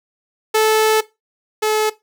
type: tone pair in turn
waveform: sawtooth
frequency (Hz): 436 / 430.7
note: A4 / A4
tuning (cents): -16 / -37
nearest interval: unison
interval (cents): 21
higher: first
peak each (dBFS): -8 / -11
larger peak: first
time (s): 0.54-1.01 / 1.62-1.9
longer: first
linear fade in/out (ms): 10
effects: noise-tail reverb RT60 0.2 s tail -17 dB re dry